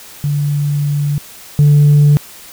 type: tone pair in turn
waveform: sine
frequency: 145.2 / 146.29 Hz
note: D3 / D3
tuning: -19 / -6 cents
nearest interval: unison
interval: 13 cents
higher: second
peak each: -12 / -3 dBFS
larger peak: second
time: 0.24-1.18 / 1.59-2.17 s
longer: first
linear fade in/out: 0 ms
effects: tanh soft clip ceiling -3 dBFS + white hiss -36 dBFS RMS until 2.52 s